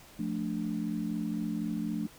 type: chord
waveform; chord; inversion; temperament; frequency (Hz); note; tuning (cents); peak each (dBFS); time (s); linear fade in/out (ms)
sine; D minor; first; just; 176.2 / 220.2 / 293.7; F3 / A3 / D4; +16 / +2 / 0; -36 / -33 / -36; 0.19-2.07; 5
effects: pink hiss -54 dBFS RMS until 2.18 s